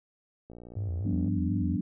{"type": "click train", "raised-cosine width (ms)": 2, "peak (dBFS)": -33, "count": 47, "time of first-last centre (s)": [0.5, 1.28], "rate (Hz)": 59}
{"type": "tone with vibrato", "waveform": "sine", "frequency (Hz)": 92.5, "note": "F#2", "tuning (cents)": 0, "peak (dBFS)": -29, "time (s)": [0.76, 1.77], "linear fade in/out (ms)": 10, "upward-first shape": "square", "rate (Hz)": 4.1, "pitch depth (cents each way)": 140}
{"type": "chord", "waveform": "sine", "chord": "G dominant seventh", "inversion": "third", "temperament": "equal with one note detuned", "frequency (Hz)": [174.61, 196, 246.9, 291.6], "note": ["F3", "G3", "B3", "D4"], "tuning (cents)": [0, 0, 0, -12], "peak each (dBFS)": -33, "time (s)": [1.05, 1.81], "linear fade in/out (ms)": 5}
{"effects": []}